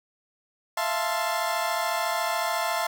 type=chord; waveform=30% pulse; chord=F major seventh; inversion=third; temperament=equal with one note detuned; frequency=659.3 / 693.2 / 880 / 1046.5 Hz; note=E5 / F5 / A5 / C6; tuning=0 / -13 / 0 / 0 cents; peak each=-28 dBFS; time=0.77-2.87 s; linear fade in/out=5 ms; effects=none